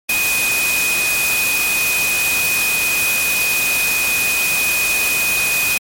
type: tone in noise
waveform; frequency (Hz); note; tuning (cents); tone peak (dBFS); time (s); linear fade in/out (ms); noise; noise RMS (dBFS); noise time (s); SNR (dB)
sine; 2492; D#7; +2; -16; 0.09-5.78; 5; white; -20; 0.09-5.78; +1
effects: MP3 64 kbps